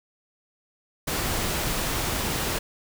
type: noise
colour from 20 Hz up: pink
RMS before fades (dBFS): -27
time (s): 1.07-2.59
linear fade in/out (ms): 10
effects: none